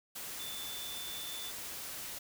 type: tone in noise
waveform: sine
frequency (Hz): 3519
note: A7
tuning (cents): 0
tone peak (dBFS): -43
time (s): 0.39-1.51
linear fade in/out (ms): 10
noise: white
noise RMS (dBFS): -43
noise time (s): 0.15-2.19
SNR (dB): -3
effects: none